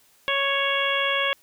harmonic tone, 554.4 Hz, C#5, in tune, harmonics 1 / 2 / 3 / 4 / 5 / 6, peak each -28 / -28 / -28 / -28 / -28 / -28 dBFS, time 0.28-1.33 s, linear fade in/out 0 ms, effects white hiss -59 dBFS RMS until 1.42 s

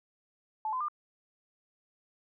sine tone with pitch steps, 869 / 1021.6 / 1200.9 Hz, A5 / C6 / D6, -22 / -42 / +38 cents, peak -30 dBFS, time 0.65-0.884 s, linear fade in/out 2 ms, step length 78 ms, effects none

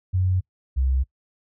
sine tone pair in turn, 92.5 / 65.41 Hz, F#2 / C2, 0 / 0 cents, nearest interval tritone, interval 600 cents, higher first, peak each -18 dBFS, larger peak neither, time 0.13-0.41 / 0.76-1.04 s, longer neither, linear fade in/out 20 ms, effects noise-tail reverb RT60 0.1 s tail -23 dB re dry

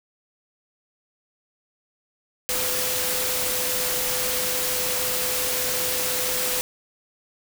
sine tone in noise, 503 Hz, B4, 32 cents sharp, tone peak -32 dBFS, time 2.49-6.61 s, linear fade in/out 0 ms, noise white, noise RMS -25 dBFS, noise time 2.49-6.61 s, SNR -10 dB, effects none

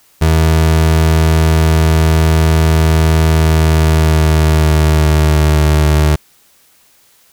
30% pulse tone with pitch glide, 79.9 to 75.85 Hz, D#2 to D#2, +47 to -44 cents, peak -5 dBFS, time 0.21-6.16 s, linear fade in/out 10 ms, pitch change -91 cents, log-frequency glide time 3.27-5.7 s, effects white hiss -50 dBFS RMS until 7.32 s

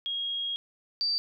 sine tone pair in turn, 3275 / 4649 Hz, G#7 / D8, -25 / -18 cents, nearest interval tritone, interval 607 cents, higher second, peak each -29 / -25 dBFS, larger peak second, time 0.06-0.56 / 1.01-1.18 s, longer first, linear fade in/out 0 ms, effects none

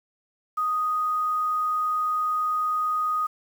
sine tone with quantisation, 1244.5 Hz, D#6, in tune, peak -22 dBFS, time 0.57-3.27 s, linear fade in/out 10 ms, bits 8, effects none

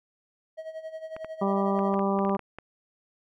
triangle tone with tremolo, 638 Hz, D#5, 43 cents sharp, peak -31 dBFS, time 0.57-1.96 s, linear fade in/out 20 ms, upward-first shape sine, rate 11 Hz, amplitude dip 75%
clicks, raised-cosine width 0.5 ms, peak -24 dBFS, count 11, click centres 1.165 / 1.246 / 1.791 / 1.941 / 1.993 / 2.19 / 2.25 / 2.295 / 2.35 / 2.393 / 2.586 s
harmonic tone, 196.8 Hz, G3, 7 cents sharp, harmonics 1 / 2 / 3 / 4 / 5 / 6, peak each -26 / -29 / -31 / -32 / -33 / -34 dBFS, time 1.41-2.37 s, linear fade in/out 10 ms
effects none

